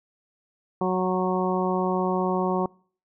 harmonic tone with a mistuned harmonic, 184.7 Hz, F#3, 3 cents flat, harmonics 1 / 2 / 3 / 4 / 5 / 6, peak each -26 / -26 / -31 / -30 / -31 / -32 dBFS, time 0.81-2.66 s, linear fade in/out 2 ms, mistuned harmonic 6, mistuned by -15 cents, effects noise-tail reverb RT60 0.5 s tail -26 dB re dry

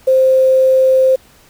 sine tone with quantisation, 523.3 Hz, C5, in tune, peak -7 dBFS, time 0.07-1.16 s, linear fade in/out 10 ms, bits 6, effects pink hiss -47 dBFS RMS until 1.49 s

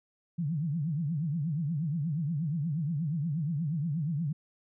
sine tone with vibrato, 155.56 Hz, D#3, in tune, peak -28 dBFS, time 0.38-4.33 s, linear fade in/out 10 ms, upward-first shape triangle, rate 8.4 Hz, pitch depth 250 cents each way, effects none

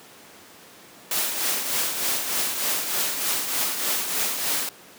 white noise with tremolo, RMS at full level -23 dBFS, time 1.11-4.69 s, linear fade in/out 2 ms, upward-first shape triangle, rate 3.3 Hz, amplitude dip 55%, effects pink hiss -47 dBFS RMS until 4.98 s + high-pass 200 Hz 12 dB/octave

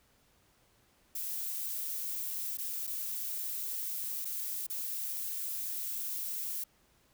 violet noise with dropouts, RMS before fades -37 dBFS, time 1.15-6.64 s, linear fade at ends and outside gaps 5 ms, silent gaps 2.573-2.584 / 2.869-2.873 / 4.248-4.252 / 4.667-4.699 s, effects pink hiss -68 dBFS RMS until 7.13 s

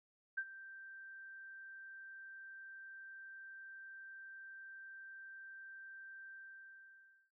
sine tone with ADSR envelope, 1568 Hz, G6, in tune, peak -34 dBFS, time 0.37-7.31 s, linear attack 12 ms, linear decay 56 ms, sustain -16 dB, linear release 1000 ms, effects none

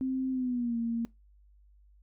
sine tone with pitch glide, 261.6 to 231.7 Hz, C4 to A#3, 0 to -10 cents, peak -28 dBFS, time 0.01-1.05 s, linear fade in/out 0 ms, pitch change -210 cents, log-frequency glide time 0.31-0.77 s, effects noise-tail reverb RT60 0.2 s tail -22 dB re dry + added 50 Hz sine -57 dBFS peak until 2.02 s

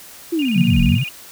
sine linear two-way sweep, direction down then up, 349.2 to 33.25 to 148.3 Hz, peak -16 dBFS, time 0.32-1.04 s, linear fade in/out 10 ms, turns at 0.82 s
sine tone with vibrato, 2635 Hz, E7, 1 cent flat, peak -25 dBFS, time 0.39-1.09 s, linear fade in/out 2 ms, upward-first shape square, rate 16 Hz, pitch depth 120 cents each way
sine chord, F# major, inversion second, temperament equal with one note detuned, 138.59 / 180.67 / 233.1 Hz, C#3 / F#3 / A#3, 0 / -41 / 0 cents, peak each -17 dBFS, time 0.54-0.99 s, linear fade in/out 50 ms
effects white hiss -40 dBFS RMS until 1.31 s

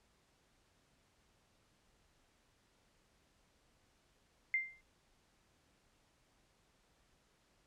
sine tone with exponential decay, 2093 Hz, C7, in tune, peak -28 dBFS, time 4.54-4.81 s, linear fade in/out 1 ms, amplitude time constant 58 ms, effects pink hiss -73 dBFS RMS until 7.66 s + low-pass 9000 Hz 12 dB/octave

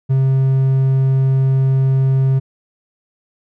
triangle tone, 133.4 Hz, C3, 34 cents sharp, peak -9 dBFS, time 0.09-2.4 s, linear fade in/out 20 ms, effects none

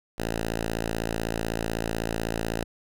5% pulse tone, 56 Hz, A1, 31 cents sharp, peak -16 dBFS, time 0.18-2.64 s, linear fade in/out 5 ms, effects none

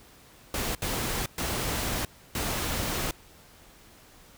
pink noise bursts at uneven times, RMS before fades -30 dBFS, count 4, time 0.54-0.75 / 0.82-1.26 / 1.38-2.05 / 2.35-3.11 s, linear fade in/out 2 ms, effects pink hiss -54 dBFS RMS until 4.37 s

